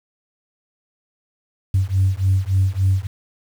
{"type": "beating tone pair", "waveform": "sine", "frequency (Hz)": [93.7, 97.2], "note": ["F#2", "G2"], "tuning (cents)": [22, -14], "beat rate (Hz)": 3.5, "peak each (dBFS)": [-17, -17], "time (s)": [1.74, 3.07], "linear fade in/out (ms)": 5, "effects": ["tanh soft clip ceiling -9 dBFS", "7-bit"]}